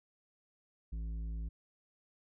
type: tone with tanh clipping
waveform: sine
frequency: 55 Hz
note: A1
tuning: in tune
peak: -38 dBFS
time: 0.92-1.49 s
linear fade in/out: 10 ms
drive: 9 dB
effects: none